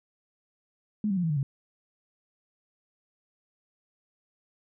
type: tone with pitch steps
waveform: sine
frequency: 211.1 / 193.58 / 177.51 / 162.78 / 149.27 / 136.88 Hz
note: G#3 / G3 / F3 / E3 / D3 / C#3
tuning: +29 / -21 / +28 / -21 / +29 / -22 cents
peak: -24 dBFS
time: 1.04-1.43 s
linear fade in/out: 2 ms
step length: 65 ms
effects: none